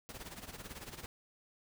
pink noise with tremolo, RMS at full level -45 dBFS, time 0.09-1.06 s, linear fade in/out 0 ms, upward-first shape sine, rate 18 Hz, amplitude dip 75%, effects none

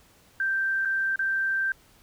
sine tone with dropouts, 1568 Hz, G6, in tune, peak -23 dBFS, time 0.4-1.72 s, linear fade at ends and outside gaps 2 ms, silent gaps 0.851-0.855 / 1.159-1.192 s, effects pink hiss -58 dBFS RMS until 2.02 s

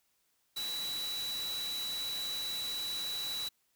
sine tone in noise, 3933 Hz, B7, 8 cents flat, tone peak -35 dBFS, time 0.56-3.49 s, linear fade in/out 10 ms, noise white, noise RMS -43 dBFS, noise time 0.56-3.49 s, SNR +5 dB, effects white hiss -75 dBFS RMS until 3.75 s

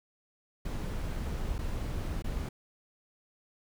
brown noise with dropouts, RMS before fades -34 dBFS, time 0.65-2.49 s, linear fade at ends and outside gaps 5 ms, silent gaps 1.583-1.588 / 2.223-2.242 s, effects none

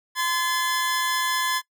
sawtooth tone pair together, 1030 / 1715 Hz, C6 / A6, -28 / -45 cents, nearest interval major sixth, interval 883 cents, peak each -21 dBFS, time 0.15-1.62 s, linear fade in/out 50 ms, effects noise-tail reverb RT60 0.1 s tail -20 dB re dry

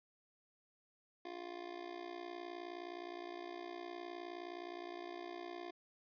25% pulse tone with amplitude modulation, 350 Hz, F4, 4 cents sharp, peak -38 dBFS, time 1.25-5.71 s, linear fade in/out 5 ms, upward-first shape sine, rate 59.4 Hz, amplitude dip 80%, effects resampled to 11025 Hz

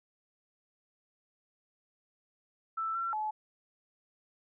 sine tone with pitch steps, 1324 / 1355 / 858 Hz, E6 / E6 / A5, +7 / +47 / -44 cents, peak -31 dBFS, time 2.77-3.31 s, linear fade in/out 10 ms, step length 180 ms, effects none

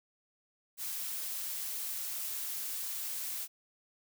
blue noise, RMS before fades -38 dBFS, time 0.77-3.48 s, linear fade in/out 50 ms, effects none

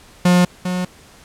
45% pulse tone pair in turn, 178.5 / 181.2 Hz, F3 / F#3, +38 / -36 cents, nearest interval unison, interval 26 cents, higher second, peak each -10 / -19 dBFS, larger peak first, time 0.25-0.45 / 0.65-0.85 s, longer neither, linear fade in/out 5 ms, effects pink hiss -46 dBFS RMS until 1.24 s + low-pass 11000 Hz 12 dB/octave

